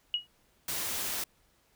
sine tone with exponential decay, 2900 Hz, F#7, 35 cents flat, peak -23 dBFS, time 0.14-0.27 s, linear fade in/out 1 ms, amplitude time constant 27 ms
white noise, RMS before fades -34 dBFS, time 0.68-1.24 s, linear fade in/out 5 ms
effects pink hiss -68 dBFS RMS until 1.75 s

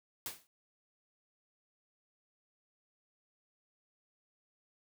white noise with exponential decay, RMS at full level -37 dBFS, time 0.26-0.47 s, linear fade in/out 1 ms, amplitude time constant 45 ms, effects high-pass 60 Hz 12 dB/octave

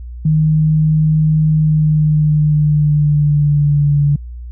sine tone with pitch glide, 155.56 to 144.31 Hz, D#3 to D3, 0 to -30 cents, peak -9 dBFS, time 0.25-4.16 s, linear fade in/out 5 ms, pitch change -130 cents, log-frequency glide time 1.51-4.04 s, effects added 60 Hz sine -26 dBFS peak until 4.51 s

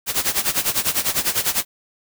white noise with tremolo, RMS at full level -18 dBFS, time 0.06-1.65 s, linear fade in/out 50 ms, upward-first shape sine, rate 10 Hz, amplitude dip 85%, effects none

